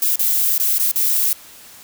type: noise with dropouts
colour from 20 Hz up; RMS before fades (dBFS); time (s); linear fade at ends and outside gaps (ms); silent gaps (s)
violet; -17; 0.02-1.33; 2; 0.158-0.193 / 0.58-0.598 / 0.783-0.797 / 0.915-0.958
effects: white hiss -42 dBFS RMS until 1.83 s